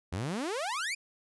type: exponential sweep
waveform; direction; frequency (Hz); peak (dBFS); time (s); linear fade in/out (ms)
sawtooth; up; 79.5 to 2500; -28; 0.12-0.95; 10
effects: resampled to 24000 Hz